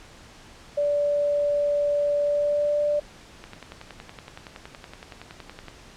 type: tone with pitch glide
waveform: sine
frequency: 581 to 588.8 Hz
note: D5 to D5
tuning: -19 to +4 cents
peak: -20 dBFS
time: 0.77-3 s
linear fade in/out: 10 ms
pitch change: +23 cents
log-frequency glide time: 2.22-2.79 s
type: click train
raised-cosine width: 0.3 ms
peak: -23 dBFS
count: 25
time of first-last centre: 3.44-5.683 s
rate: 10.7 Hz
effects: pink hiss -48 dBFS RMS until 5.96 s + low-pass 7000 Hz 12 dB/octave